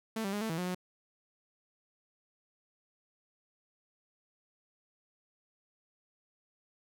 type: tone with pitch steps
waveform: sawtooth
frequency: 222.4 / 195.9 / 206.3 / 222.2 / 163 / 180.2 / 181.8 Hz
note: A3 / G3 / G#3 / A3 / E3 / F#3 / F#3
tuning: +19 / -1 / -11 / +17 / -19 / -45 / -30 cents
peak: -29 dBFS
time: 0.16-0.748 s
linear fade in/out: 5 ms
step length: 84 ms
effects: none